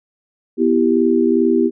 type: chord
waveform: sine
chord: E minor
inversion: second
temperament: equal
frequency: 246.9 / 329.6 / 392 Hz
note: B3 / E4 / G4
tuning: 0 / 0 / 0 cents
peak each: -16 dBFS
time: 0.57-1.71 s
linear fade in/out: 50 ms
effects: none